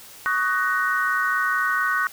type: chord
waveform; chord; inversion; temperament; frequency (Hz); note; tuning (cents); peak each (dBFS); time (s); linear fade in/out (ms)
sine; D# minor seventh; third; just; 1120.1 / 1244.5 / 1493.4 / 1866.8; C#6 / D#6 / F#6 / A#6; +18 / 0 / +16 / +2; -26 / -28 / -22 / -27; 0.26-2.07; 0
effects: white hiss -44 dBFS RMS until 2.12 s

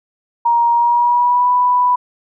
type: tone with pitch glide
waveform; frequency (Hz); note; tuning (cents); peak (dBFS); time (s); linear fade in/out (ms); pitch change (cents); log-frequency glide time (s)
sine; 941 to 988.4; A#5 to B5; +16 to +1; -10; 0.45-1.96; 10; +85; 0.72-1.5
effects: none

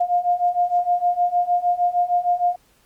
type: beating tone pair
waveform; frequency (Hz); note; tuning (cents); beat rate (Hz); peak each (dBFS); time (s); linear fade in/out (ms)
sine; 704 / 710.5; F5 / F5; +14 / +30; 6.5; -21 / -19; 0-2.56; 10
effects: pink hiss -59 dBFS RMS until 2.85 s + Opus 24 kbps

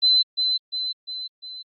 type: tone with echo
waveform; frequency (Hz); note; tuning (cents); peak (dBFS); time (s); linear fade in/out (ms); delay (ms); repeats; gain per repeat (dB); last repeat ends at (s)
sine; 4045; B7; +41; -14; 0.02-0.23; 20; 350; 4; -5; 1.63
effects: Opus 48 kbps

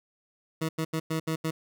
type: tone bursts at uneven times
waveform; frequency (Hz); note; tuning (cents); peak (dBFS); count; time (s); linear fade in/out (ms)
20% pulse; 160; D#3; +49; -22; 6; 0.61-0.69 / 0.78-0.85 / 0.93-1 / 1.1-1.2 / 1.27-1.36 / 1.44-1.51; 10
effects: none

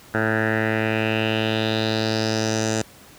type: tone with low-pass filter sweep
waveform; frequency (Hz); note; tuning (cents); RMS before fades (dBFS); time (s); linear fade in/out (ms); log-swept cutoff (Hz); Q
10% pulse; 110; A2; 0; -22; 0.14-2.82; 5; 1500 to 7000; 3.9
effects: pink hiss -47 dBFS RMS until 3.18 s + high-pass 60 Hz 12 dB/octave

